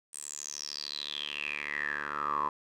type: tone with band-pass filter sweep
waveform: 10% pulse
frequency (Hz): 73.42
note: D2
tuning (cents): 0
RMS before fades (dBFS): -36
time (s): 0.13-2.49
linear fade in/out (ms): 5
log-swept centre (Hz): 8800 to 1000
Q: 9.8
effects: none